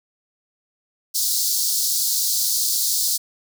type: high-pass noise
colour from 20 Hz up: pink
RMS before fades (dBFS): -21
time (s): 1.14-3.18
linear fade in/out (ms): 20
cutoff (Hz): 4200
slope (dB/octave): 48
effects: none